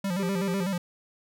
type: tone with vibrato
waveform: square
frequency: 185.8 Hz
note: F#3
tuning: 7 cents sharp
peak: -27 dBFS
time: 0.04-0.78 s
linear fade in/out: 5 ms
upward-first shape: square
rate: 8 Hz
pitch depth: 99 cents each way
type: harmonic tone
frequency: 394.7 Hz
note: G4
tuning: 12 cents sharp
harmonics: 1 / 3 / 5 / 6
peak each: -32 / -47 / -55 / -48 dBFS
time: 0.19-0.64 s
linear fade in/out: 10 ms
effects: none